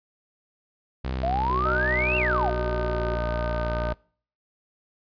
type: tone with pitch glide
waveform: sawtooth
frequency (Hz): 64.6 to 58.56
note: C2 to A#1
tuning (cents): -21 to +9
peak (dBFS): -23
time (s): 1.04-3.94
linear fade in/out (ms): 10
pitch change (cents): -170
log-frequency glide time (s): 1.32-3.02
type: exponential two-way sweep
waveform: sine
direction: up then down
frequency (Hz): 650 to 2794 to 650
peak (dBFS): -23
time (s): 1.23-2.5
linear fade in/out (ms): 5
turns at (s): 2.17
type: tone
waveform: sine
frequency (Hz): 373.8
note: F#4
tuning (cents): +18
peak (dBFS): -31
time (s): 1.5-3.16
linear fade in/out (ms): 2
type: harmonic tone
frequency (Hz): 306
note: D#4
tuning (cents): -29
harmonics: 2 / 3 / 4 / 5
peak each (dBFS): -29 / -37 / -37 / -39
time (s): 1.65-3.93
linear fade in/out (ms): 5
effects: noise-tail reverb RT60 0.5 s tail -26 dB re dry + resampled to 11025 Hz